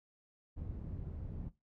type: low-pass noise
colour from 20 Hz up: white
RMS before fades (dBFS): -43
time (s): 0.56-1.5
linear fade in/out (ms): 20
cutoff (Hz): 120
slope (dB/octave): 12
effects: noise-tail reverb RT60 0.2 s tail -17 dB re dry